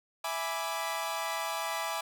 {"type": "chord", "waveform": "sawtooth", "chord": "E dominant seventh", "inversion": "none", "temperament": "equal", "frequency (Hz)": [659.3, 830.6, 987.8, 1174.7], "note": ["E5", "G#5", "B5", "D6"], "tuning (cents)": [0, 0, 0, 0], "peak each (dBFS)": -34, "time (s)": [0.24, 2.01], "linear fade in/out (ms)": 5, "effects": []}